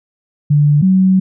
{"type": "tone pair in turn", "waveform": "sine", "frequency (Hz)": [146.83, 188.23], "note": ["D3", "F#3"], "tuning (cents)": [0, 30], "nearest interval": "major third", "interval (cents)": 430, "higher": "second", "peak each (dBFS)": -7, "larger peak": "neither", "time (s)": [[0.5, 0.82], [0.82, 1.2]], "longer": "second", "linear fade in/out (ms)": 10, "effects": []}